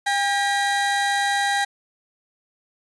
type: tone pair together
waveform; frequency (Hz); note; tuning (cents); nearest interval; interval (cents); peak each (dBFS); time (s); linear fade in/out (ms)
30% pulse; 804 / 1919.4; G5 / B6; +44 / -50; octave + minor third; 1506; -18 / -22; 0.06-1.65; 10
effects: resampled to 22050 Hz